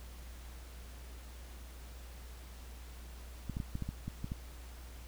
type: clicks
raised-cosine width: 5 ms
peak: -25 dBFS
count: 9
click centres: 3.497 / 3.569 / 3.602 / 3.754 / 3.823 / 3.89 / 4.08 / 4.244 / 4.319 s
effects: added 60 Hz sine -47 dBFS peak until 5.07 s + pink hiss -56 dBFS RMS until 5.07 s